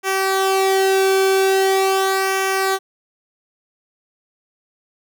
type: tone with flanger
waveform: sawtooth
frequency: 384.6 Hz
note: G4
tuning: 33 cents flat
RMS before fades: -17 dBFS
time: 0.03-2.79 s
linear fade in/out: 50 ms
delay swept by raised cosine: 0.24 to 1.04 ms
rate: 0.42 Hz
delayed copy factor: -0.6
effects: none